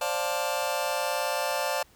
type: chord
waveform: sawtooth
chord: D minor seventh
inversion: third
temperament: just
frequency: 528.6 / 587.3 / 704.8 / 881 Hz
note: C5 / D5 / F5 / A5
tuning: +18 / 0 / +16 / +2 cents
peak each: -29 / -27 / -29 / -28 dBFS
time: 0.01-1.83 s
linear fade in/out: 5 ms
effects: pink hiss -59 dBFS RMS until 1.95 s